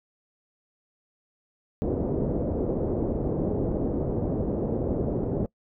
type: low-pass noise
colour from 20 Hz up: white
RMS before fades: -27 dBFS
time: 1.82-5.46 s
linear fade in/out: 0 ms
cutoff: 480 Hz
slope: 24 dB/octave
effects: noise-tail reverb RT60 0.1 s tail -23 dB re dry